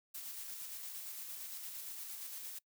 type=noise with tremolo; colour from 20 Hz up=blue; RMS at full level=-45 dBFS; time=0.14-2.59 s; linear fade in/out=10 ms; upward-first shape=square; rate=8.7 Hz; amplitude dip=25%; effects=noise-tail reverb RT60 0.1 s tail -23 dB re dry